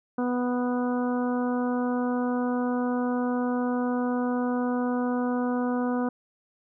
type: harmonic tone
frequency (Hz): 246.9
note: B3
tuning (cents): 0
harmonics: 1 / 2 / 3 / 4 / 5 / 6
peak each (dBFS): -25 / -31 / -35 / -37 / -39 / -41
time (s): 0.18-6.09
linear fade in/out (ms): 5
effects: none